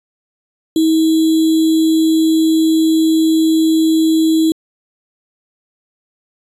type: tone with sample-and-hold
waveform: sine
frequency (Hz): 320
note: D#4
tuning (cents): +49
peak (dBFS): -9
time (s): 0.76-4.52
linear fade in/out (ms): 2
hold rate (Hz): 3675
effects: resampled to 32000 Hz